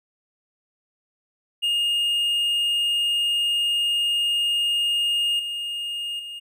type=tone with level steps; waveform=triangle; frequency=2840 Hz; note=F7; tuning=28 cents sharp; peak=-18 / -25 / -31 dBFS; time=1.62-6.4 s; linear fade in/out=20 ms; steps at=5.39 / 6.19 s; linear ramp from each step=5 ms; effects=none